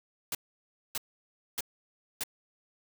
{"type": "noise bursts", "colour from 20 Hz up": "white", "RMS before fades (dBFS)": -33, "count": 4, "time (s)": [0.32, 2.236], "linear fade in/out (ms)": 2, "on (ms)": 29, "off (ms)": 600, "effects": []}